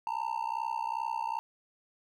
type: tone with amplitude modulation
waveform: triangle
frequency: 907 Hz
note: A#5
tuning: 48 cents flat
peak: -25 dBFS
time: 0.07-1.39 s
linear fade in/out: 0 ms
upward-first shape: sine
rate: 62.5 Hz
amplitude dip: 100%
effects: none